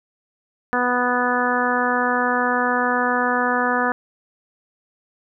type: harmonic tone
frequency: 246.9 Hz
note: B3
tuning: in tune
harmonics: 1 / 2 / 3 / 4 / 5 / 6 / 7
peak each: -25 / -25 / -25 / -25 / -25 / -25 / -25 dBFS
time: 0.73-3.92 s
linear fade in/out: 0 ms
effects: none